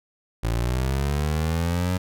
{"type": "linear sweep", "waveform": "25% pulse", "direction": "up", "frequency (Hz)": [55, 92.5], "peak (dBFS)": -18, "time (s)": [0.43, 1.98], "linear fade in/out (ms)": 10, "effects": []}